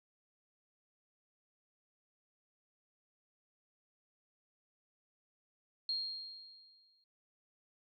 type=tone with exponential decay; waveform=sine; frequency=4234 Hz; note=C8; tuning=20 cents sharp; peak=-32 dBFS; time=5.89-7.04 s; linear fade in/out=2 ms; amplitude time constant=250 ms; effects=none